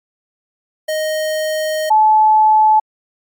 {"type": "tone pair in turn", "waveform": ["square", "sine"], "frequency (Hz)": [622.3, 864], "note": ["D#5", "A5"], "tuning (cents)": [0, -32], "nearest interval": "tritone", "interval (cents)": 568, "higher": "second", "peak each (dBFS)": [-17, -7], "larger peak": "second", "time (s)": [[0.88, 1.9], [1.9, 2.8]], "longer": "first", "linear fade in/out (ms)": 10, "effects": ["MP3 96 kbps"]}